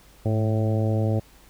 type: harmonic tone with a mistuned harmonic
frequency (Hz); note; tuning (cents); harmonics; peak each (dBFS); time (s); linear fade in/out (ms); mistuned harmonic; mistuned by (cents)
110; A2; 0; 1 / 2 / 3 / 4 / 5 / 6 / 7; -21 / -29 / -31 / -33 / -31 / -36 / -39; 0.25-1.2; 10; 1; -56
effects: added 50 Hz sine -54 dBFS peak until 1.49 s + pink hiss -54 dBFS RMS until 1.49 s